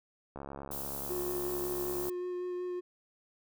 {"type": "click train", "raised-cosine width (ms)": 1, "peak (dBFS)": -28, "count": 121, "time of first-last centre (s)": [0.36, 2.084], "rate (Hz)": 69.6}
{"type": "noise", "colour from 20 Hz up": "violet", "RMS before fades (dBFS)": -40, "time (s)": [0.71, 2.1], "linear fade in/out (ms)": 5}
{"type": "tone with vibrato", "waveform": "triangle", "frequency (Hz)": 359.4, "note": "F4", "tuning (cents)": 50, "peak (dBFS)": -32, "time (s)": [1.09, 2.81], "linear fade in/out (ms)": 20, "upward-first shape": "sine", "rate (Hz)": 5.3, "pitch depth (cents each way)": 11}
{"effects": []}